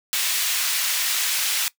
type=high-pass noise; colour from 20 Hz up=pink; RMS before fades=-23 dBFS; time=0.13-1.68 s; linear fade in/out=0 ms; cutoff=2300 Hz; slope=12 dB/octave; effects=noise-tail reverb RT60 0.1 s tail -19 dB re dry